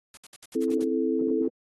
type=noise bursts; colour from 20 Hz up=white; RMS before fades=-45 dBFS; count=8; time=0.14-0.837 s; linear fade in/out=2 ms; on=32 ms; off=63 ms
type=chord; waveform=sine; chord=A minor; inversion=first; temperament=equal with one note detuned; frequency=261.6 / 329.6 / 436.7 Hz; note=C4 / E4 / A4; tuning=0 / 0 / -13 cents; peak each=-27 dBFS; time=0.55-1.48 s; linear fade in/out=5 ms
effects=AAC 32 kbps